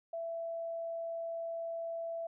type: tone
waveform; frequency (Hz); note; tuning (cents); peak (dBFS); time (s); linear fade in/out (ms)
sine; 666; E5; +18; -36; 0.13-2.27; 5
effects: none